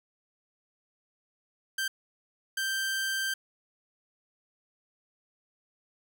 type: tone bursts at uneven times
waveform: sawtooth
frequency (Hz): 1568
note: G6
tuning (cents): 0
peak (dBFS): -25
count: 2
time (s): 1.78-1.88 / 2.57-3.34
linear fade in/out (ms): 5
effects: none